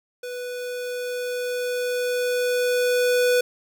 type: tone with level ramp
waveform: square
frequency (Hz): 493.9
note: B4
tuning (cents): 0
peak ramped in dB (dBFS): -31 to -17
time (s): 0.23-3.41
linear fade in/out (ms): 5
effects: 9-bit